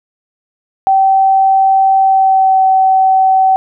sine tone with pitch glide, 772 to 762.3 Hz, G5 to G5, -27 to -49 cents, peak -6 dBFS, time 0.87-3.56 s, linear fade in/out 0 ms, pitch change -22 cents, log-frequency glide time 2-2.62 s, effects none

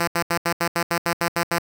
5% pulse tone bursts, 170.5 Hz, F3, 41 cents flat, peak -8 dBFS, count 11, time 0-1.585 s, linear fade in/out 5 ms, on 75 ms, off 76 ms, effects none

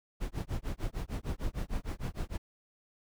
brown noise with tremolo, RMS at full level -32 dBFS, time 0.2-2.38 s, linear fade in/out 20 ms, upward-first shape sine, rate 6.6 Hz, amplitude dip 100%, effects none

